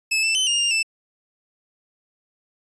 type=tone with pitch steps; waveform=sawtooth; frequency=2606 / 2653 / 3049 / 2828 / 2804 / 2648 Hz; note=E7 / E7 / G7 / F7 / F7 / E7; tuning=-20 / +10 / -49 / +21 / +6 / +7 cents; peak=-15 dBFS; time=0.11-0.83 s; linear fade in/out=10 ms; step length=120 ms; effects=resampled to 22050 Hz